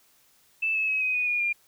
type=tone with pitch steps; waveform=sine; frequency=2637 / 2596 / 2556 / 2516 / 2478 / 2439 / 2401 Hz; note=E7 / E7 / D#7 / D#7 / D#7 / D#7 / D7; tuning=0 / -27 / +46 / +19 / -8 / -35 / +38 cents; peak=-23 dBFS; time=0.62-1.53 s; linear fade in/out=10 ms; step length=130 ms; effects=white hiss -62 dBFS RMS until 1.67 s